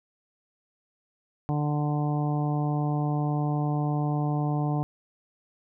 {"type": "harmonic tone", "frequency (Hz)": 148.2, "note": "D3", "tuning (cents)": 16, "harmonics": [1, 2, 3, 4, 5, 6, 7], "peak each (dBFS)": [-25, -31, -39, -40, -34, -40, -42], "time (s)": [1.49, 4.83], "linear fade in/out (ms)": 0, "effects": []}